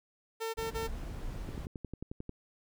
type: tone bursts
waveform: sawtooth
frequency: 450 Hz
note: A4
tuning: 39 cents sharp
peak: -30 dBFS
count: 3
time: 0.4-0.88 s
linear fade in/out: 20 ms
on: 140 ms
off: 30 ms
type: noise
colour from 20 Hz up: brown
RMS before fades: -40 dBFS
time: 0.57-1.67 s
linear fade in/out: 20 ms
type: click train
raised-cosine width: 3 ms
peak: -27 dBFS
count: 10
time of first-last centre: 1.49-2.294 s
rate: 11.2 Hz
effects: none